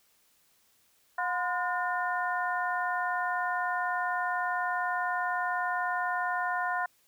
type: harmonic tone with a mistuned harmonic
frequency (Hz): 360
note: F#4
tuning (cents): -47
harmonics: 2 / 3 / 4 / 5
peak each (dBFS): -32 / -33 / -33 / -36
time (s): 1.18-6.86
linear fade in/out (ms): 5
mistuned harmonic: 3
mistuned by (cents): -92
effects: white hiss -67 dBFS RMS until 7.07 s